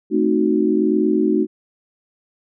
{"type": "chord", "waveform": "sine", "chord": "A diminished seventh", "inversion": "none", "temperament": "equal with one note detuned", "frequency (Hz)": [220, 261.6, 309, 370], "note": ["A3", "C4", "Eb4", "Gb4"], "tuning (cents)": [0, 0, -12, 0], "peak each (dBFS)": [-20, -24, -18, -19], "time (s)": [0.1, 1.47], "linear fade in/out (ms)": 50, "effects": []}